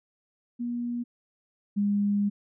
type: tone pair in turn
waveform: sine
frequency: 239.9 / 203.5 Hz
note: A#3 / G#3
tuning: +50 / -35 cents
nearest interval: minor third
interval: 285 cents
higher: first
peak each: -28 / -22 dBFS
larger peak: second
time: 0.59-1.04 / 1.76-2.3 s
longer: second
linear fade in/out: 20 ms
effects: none